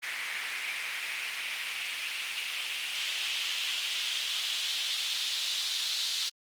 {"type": "noise with band-pass filter sweep", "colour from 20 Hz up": "white", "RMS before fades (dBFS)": -33, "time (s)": [0.02, 6.3], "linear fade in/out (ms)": 20, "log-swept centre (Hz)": [2100, 3900], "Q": 3, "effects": ["Opus 32 kbps"]}